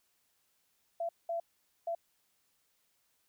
sine tone bursts at uneven times, 675 Hz, E5, 41 cents sharp, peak -32 dBFS, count 3, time 1-1.09 / 1.29-1.4 / 1.87-1.95 s, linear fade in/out 5 ms, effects white hiss -75 dBFS RMS until 3.28 s

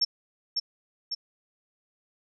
sine tone with echo, 5440 Hz, F8, 46 cents flat, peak -20 dBFS, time 0.01-0.05 s, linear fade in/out 10 ms, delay 550 ms, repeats 2, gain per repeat -4 dB, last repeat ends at 1.15 s, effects none

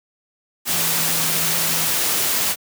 sine tone in noise, 164.81 Hz, E3, in tune, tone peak -31 dBFS, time 0.69-1.89 s, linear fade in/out 50 ms, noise white, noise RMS -20 dBFS, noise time 0.65-2.56 s, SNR -14 dB, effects high-pass 100 Hz 12 dB/octave

